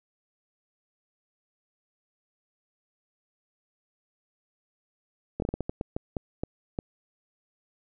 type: slowing click train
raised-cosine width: 2 ms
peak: -16 dBFS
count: 12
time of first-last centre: 5.4-6.789 s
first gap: 22 ms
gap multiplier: 1.32
effects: none